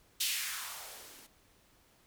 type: noise with band-pass filter sweep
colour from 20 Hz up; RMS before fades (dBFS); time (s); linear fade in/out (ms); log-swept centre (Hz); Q
violet; -39; 0.2-1.27; 10; 3400 to 220; 2
effects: pink hiss -66 dBFS RMS until 2.06 s